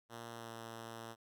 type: tone with pitch glide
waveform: 5% pulse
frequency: 116.5 to 114.5 Hz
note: A#2 to A#2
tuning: -1 to -31 cents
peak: -35 dBFS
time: 0.09-1.16 s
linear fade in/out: 50 ms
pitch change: -30 cents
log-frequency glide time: 0.33-0.52 s
effects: none